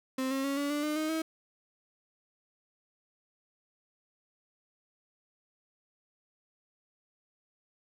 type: tone with pitch steps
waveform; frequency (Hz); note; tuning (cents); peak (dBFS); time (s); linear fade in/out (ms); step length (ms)
35% pulse; 261.6 / 269.3 / 277.2 / 285.3 / 293.6 / 302.2 / 311.1 / 320.2; C4 / C#4 / C#4 / C#4 / D4 / D4 / D#4 / D#4; 0 / -50 / 0 / +50 / 0 / +50 / 0 / +50; -28; 0.18-1.22; 5; 130
effects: none